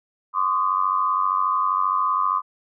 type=tone cluster; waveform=sine; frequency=1038 / 1131 / 1226 Hz; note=C6 / C#6 / D#6; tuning=-14 / +34 / -26 cents; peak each=-23 dBFS; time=0.33-2.42 s; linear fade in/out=50 ms; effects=none